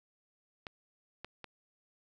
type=clicks; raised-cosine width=0.3 ms; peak=-25 / -26 / -28 dBFS; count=3; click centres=0.668 / 1.246 / 1.443 s; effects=none